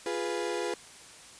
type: chord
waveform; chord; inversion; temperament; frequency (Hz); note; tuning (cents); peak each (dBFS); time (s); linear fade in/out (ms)
35% pulse; F diminished; none; equal; 349.2 / 415.3 / 493.9; F4 / Ab4 / Cb5; 0 / 0 / 0; -33; 0.06-0.74; 2
effects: white hiss -50 dBFS RMS until 1.39 s + resampled to 22050 Hz